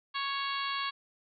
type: harmonic tone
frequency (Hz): 554.4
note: C#5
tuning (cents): 0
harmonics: 2 / 3 / 4 / 5 / 6 / 7 / 8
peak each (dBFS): -34 / -40 / -41 / -41 / -40 / -43 / -42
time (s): 0.14-0.91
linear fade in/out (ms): 20
effects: none